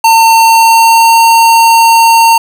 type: tone with pitch glide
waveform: square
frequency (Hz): 905 to 913.9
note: A5 to A#5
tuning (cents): +48 to -35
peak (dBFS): -3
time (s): 0.04-2.38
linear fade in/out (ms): 5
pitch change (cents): +17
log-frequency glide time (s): 0.32-1.2
effects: none